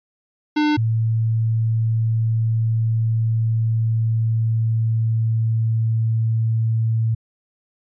square / sine tone pair in turn, 300.3 / 112.49 Hz, D4 / A2, +39 / +39 cents, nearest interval octave + perfect fourth, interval 1700 cents, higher first, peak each -16 dBFS, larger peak neither, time 0.56-0.77 / 0.77-7.15 s, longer second, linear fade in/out 10 ms, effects resampled to 11025 Hz

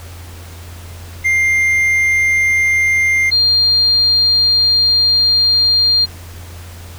triangle / sine tone pair in turn, 2100 / 4200 Hz, C7 / C8, +6 / +6 cents, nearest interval octave, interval 1200 cents, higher second, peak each -9 dBFS, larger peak neither, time 1.24-3.31 / 3.31-6.06 s, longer second, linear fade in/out 20 ms, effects added 86 Hz sine -31 dBFS peak until 6.98 s + pink hiss -38 dBFS RMS until 6.98 s

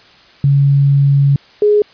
sine tone pair in turn, 140.1 / 417.3 Hz, C#3 / G#4, +19 / +8 cents, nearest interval octave + perfect fifth, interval 1889 cents, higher second, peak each -7 dBFS, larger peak neither, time 0.44-1.36 / 1.62-1.82 s, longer first, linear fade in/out 2 ms, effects white hiss -44 dBFS RMS until 1.93 s + resampled to 11025 Hz

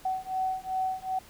sine beating tone pair, 752 / 754.6 Hz, F#5 / F#5, +28 / +34 cents, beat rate 2.6 Hz, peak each -31 dBFS, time 0.05-1.19 s, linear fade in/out 5 ms, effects pink hiss -53 dBFS RMS until 1.29 s

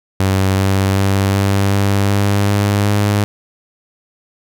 sawtooth tone with pitch steps, 95.9 / 96.85 / 97.8 / 98.77 / 99.74 / 100.73 / 101.72 / 102.72 Hz, G2 / G2 / G2 / G2 / G2 / G2 / G#2 / G#2, -37 / -20 / -4 / +14 / +30 / +48 / -35 / -19 cents, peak -8 dBFS, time 0.2-3.24 s, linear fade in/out 0 ms, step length 380 ms, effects none

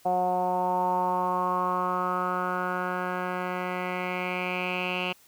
10% pulse tone with low-pass filter sweep, 181.4 Hz, F#3, 34 cents flat, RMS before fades -28 dBFS, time 0.05-5.13 s, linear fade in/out 10 ms, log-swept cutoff 730 to 2800 Hz, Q 5.7, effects white hiss -58 dBFS RMS until 5.27 s

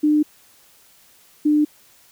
sine tone pair in turn, 300.9 / 299.5 Hz, D4 / D4, +42 / +34 cents, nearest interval unison, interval 8 cents, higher first, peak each -13 dBFS, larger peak neither, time 0.03-0.23 / 1.45-1.65 s, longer neither, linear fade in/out 10 ms, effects white hiss -53 dBFS RMS until 2.11 s

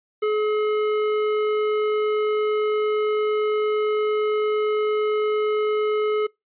sine tone with tanh clipping, 425.6 Hz, G#4, 42 cents sharp, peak -21 dBFS, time 0.22-6.27 s, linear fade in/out 10 ms, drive 15 dB, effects noise-tail reverb RT60 0.2 s tail -25 dB re dry + resampled to 8000 Hz

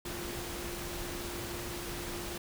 sine tone in noise, 349.2 Hz, F4, in tune, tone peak -43 dBFS, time 0.05-2.38 s, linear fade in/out 5 ms, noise pink, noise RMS -40 dBFS, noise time 0.05-2.38 s, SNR -6 dB, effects none

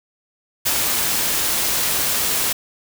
white noise with ADSR envelope, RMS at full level -18 dBFS, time 0.65-2.53 s, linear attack 15 ms, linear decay 61 ms, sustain -2 dB, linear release 8 ms, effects none

